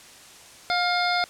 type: harmonic tone with a mistuned harmonic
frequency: 712 Hz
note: F5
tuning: 33 cents sharp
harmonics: 1 / 2 / 3 / 5 / 6 / 7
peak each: -24 / -27 / -29 / -31 / -32 / -32 dBFS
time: 0.7-1.24 s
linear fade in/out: 0 ms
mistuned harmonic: 2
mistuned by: -26 cents
effects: white hiss -47 dBFS RMS until 1.29 s + low-pass 9000 Hz 12 dB/octave